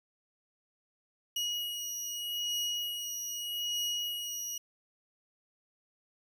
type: beating tone pair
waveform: 30% pulse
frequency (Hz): 2898 / 2898.81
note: F#7 / F#7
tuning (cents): -37 / -36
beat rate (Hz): 0.81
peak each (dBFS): -35 / -32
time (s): 1.36-4.58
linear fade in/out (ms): 5
effects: none